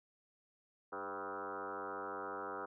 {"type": "tone with frequency modulation", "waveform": "sine", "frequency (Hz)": 880, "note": "A5", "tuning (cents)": 0, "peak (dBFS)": -40, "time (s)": [0.92, 2.66], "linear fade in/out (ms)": 10, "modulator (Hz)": 94.3, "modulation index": 5.8, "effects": []}